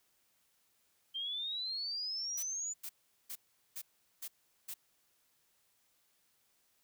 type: exponential sweep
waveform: sine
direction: up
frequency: 3136 to 7040 Hz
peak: -36 dBFS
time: 1.14-2.74 s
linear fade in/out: 20 ms
type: noise bursts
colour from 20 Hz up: blue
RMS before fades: -43 dBFS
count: 6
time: 2.37-4.742 s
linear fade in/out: 10 ms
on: 62 ms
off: 400 ms
effects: white hiss -74 dBFS RMS until 6.83 s